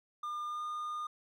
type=tone with pitch glide; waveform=triangle; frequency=1205 to 1217.6 Hz; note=D6 to D#6; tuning=+44 to -38 cents; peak=-34 dBFS; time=0.23-1.07 s; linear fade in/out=5 ms; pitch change=+18 cents; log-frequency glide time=0.46-0.63 s; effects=none